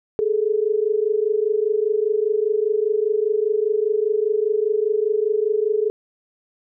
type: tone pair together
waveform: sine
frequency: 415 / 440 Hz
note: G#4 / A4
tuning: -1 / 0 cents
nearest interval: minor second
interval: 101 cents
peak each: -20 dBFS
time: 0.19-5.9 s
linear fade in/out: 0 ms
effects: none